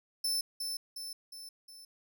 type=tone with echo; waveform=sawtooth; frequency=5290 Hz; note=E8; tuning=5 cents sharp; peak=-27 dBFS; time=0.24-0.41 s; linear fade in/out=5 ms; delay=360 ms; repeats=4; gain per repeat=-5 dB; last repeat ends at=1.85 s; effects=none